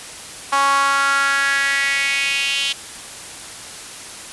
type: tone with high-pass filter sweep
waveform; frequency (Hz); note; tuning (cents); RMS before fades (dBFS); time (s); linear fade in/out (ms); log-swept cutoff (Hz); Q
sawtooth; 277.2; C#4; 0; -18; 0.52-2.73; 10; 1000 to 3100; 4.5
effects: white hiss -34 dBFS RMS until 4.32 s + resampled to 24000 Hz